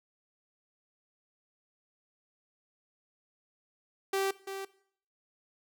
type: tone with echo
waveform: sawtooth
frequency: 389.1 Hz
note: G4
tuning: 13 cents flat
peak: -24 dBFS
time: 4.13-4.31 s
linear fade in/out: 5 ms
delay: 340 ms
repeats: 1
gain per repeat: -9 dB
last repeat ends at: 4.65 s
effects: noise-tail reverb RT60 0.6 s tail -19 dB re dry